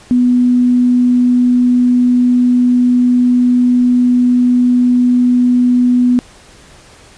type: tone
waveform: sine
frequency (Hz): 246.9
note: B3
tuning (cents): 0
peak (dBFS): -7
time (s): 0.11-6.19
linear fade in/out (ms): 0
effects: pink hiss -41 dBFS RMS until 7.17 s + resampled to 22050 Hz